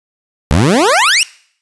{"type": "exponential sweep", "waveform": "20% pulse", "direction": "up", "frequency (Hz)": [65.41, 2968], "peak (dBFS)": -3, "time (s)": [0.51, 1.23], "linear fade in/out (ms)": 0, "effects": ["noise-tail reverb RT60 0.6 s tail -23 dB re dry", "resampled to 24000 Hz"]}